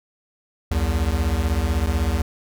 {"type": "beating tone pair", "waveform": "square", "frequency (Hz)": [65.3, 81.3], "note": ["C2", "E2"], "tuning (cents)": [-3, -23], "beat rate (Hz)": 16, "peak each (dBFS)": [-23, -22], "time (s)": [0.71, 2.22], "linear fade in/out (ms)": 5, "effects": []}